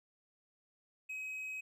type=tone; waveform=triangle; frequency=2539 Hz; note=D#7; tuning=34 cents sharp; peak=-38 dBFS; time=1.09-1.61 s; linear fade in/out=10 ms; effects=none